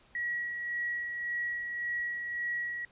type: tone with tremolo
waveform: sine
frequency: 1917 Hz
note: A#6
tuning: 48 cents sharp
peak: -30 dBFS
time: 0.15-2.85 s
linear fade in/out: 2 ms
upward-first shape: sine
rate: 1.8 Hz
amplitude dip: 40%
effects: pink hiss -62 dBFS RMS until 2.91 s + resampled to 8000 Hz